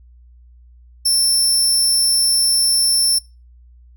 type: tone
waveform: 25% pulse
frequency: 5370 Hz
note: E8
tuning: 31 cents sharp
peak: -8 dBFS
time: 1.05-3.19 s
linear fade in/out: 10 ms
effects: noise-tail reverb RT60 0.3 s tail -25 dB re dry + added 60 Hz sine -43 dBFS peak until 3.96 s